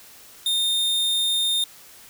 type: tone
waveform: 45% pulse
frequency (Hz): 3647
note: A#7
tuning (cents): -39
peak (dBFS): -20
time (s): 0.46-1.64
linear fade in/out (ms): 2
effects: white hiss -47 dBFS RMS until 2.09 s